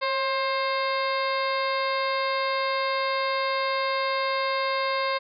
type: harmonic tone with a mistuned harmonic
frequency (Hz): 530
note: C5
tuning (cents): +22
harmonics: 1 / 2 / 3 / 4 / 5 / 6 / 7 / 8 / 9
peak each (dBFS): -28 / -27 / -35 / -32 / -38 / -45 / -37 / -39 / -39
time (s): 0.01-5.19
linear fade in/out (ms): 20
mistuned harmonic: 1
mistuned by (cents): +38
effects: none